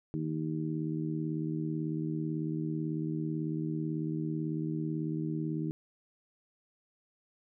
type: harmonic tone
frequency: 78.1 Hz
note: D#2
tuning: 7 cents sharp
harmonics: 2 / 3 / 4 / 5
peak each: -34 / -40 / -35 / -44 dBFS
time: 0.14-5.71 s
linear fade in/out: 0 ms
effects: none